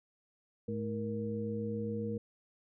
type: harmonic tone with a mistuned harmonic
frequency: 107.4 Hz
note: A2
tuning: 41 cents flat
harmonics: 1 / 2 / 3 / 4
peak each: -40 / -37 / -47 / -38 dBFS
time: 0.68-2.18 s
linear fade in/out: 5 ms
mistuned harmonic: 4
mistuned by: +150 cents
effects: none